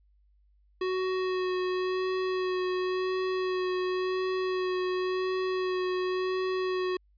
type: tone with vibrato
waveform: square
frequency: 370 Hz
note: F#4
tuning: in tune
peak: -28 dBFS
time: 0.81-6.97 s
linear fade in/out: 5 ms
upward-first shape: sine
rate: 0.93 Hz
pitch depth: 14 cents each way
effects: added 50 Hz sine -61 dBFS peak until 7.17 s + resampled to 11025 Hz